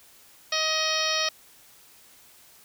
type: harmonic tone with a mistuned harmonic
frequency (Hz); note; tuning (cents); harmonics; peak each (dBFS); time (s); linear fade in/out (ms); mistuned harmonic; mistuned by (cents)
629; D#5; +19; 1 / 2 / 3 / 4 / 5 / 6 / 7 / 8 / 9; -32 / -32 / -32 / -32 / -32 / -32 / -32 / -32 / -32; 0.52-1.29; 5; 8; +39
effects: white hiss -54 dBFS RMS until 2.64 s